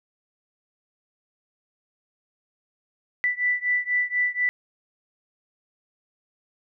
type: beating tone pair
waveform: sine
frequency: 1975.5 / 1979.6 Hz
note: B6 / B6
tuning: 0 / +4 cents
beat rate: 4.1 Hz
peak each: -24 / -25 dBFS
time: 3.24-4.49 s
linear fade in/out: 0 ms
effects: none